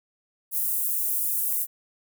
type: high-pass noise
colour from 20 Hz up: pink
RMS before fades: -26 dBFS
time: 0.51-1.67 s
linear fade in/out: 50 ms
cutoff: 11000 Hz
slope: 24 dB/octave
effects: none